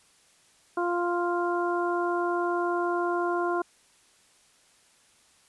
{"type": "harmonic tone", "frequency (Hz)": 349.2, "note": "F4", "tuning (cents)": 0, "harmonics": [1, 2, 3, 4], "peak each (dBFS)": [-27, -31, -31, -34], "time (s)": [0.77, 3.62], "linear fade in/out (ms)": 5, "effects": ["white hiss -61 dBFS RMS until 5.48 s", "resampled to 24000 Hz"]}